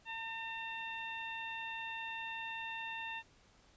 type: harmonic tone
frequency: 905 Hz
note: A5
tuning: 48 cents sharp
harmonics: 1 / 2 / 3 / 4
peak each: -45 / -45 / -44 / -51 dBFS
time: 0.05-3.23 s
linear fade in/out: 50 ms
effects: pink hiss -66 dBFS RMS until 3.76 s + resampled to 16000 Hz